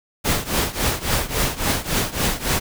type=noise with tremolo; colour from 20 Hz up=pink; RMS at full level=-18 dBFS; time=0.24-2.6 s; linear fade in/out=20 ms; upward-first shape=triangle; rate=3.6 Hz; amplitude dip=90%; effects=none